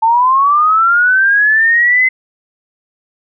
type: linear sweep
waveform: sine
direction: up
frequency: 880 to 2060 Hz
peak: -7 dBFS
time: 0.02-2.09 s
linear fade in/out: 10 ms
effects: none